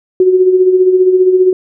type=tone with tremolo; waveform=sine; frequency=370 Hz; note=F#4; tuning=in tune; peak=-3 dBFS; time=0.2-1.53 s; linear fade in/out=2 ms; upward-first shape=sine; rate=15 Hz; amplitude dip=55%; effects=none